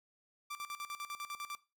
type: tone with tremolo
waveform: sawtooth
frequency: 1174.7 Hz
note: D6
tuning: in tune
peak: -36 dBFS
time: 0.5-1.56 s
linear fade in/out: 10 ms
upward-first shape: square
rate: 10 Hz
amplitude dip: 80%
effects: noise-tail reverb RT60 0.3 s tail -19 dB re dry